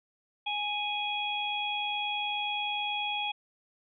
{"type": "harmonic tone", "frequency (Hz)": 830.6, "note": "G#5", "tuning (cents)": 0, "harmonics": [1, 3, 4], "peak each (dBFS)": [-34, -34, -34], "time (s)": [0.46, 3.32], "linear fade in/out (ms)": 10, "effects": []}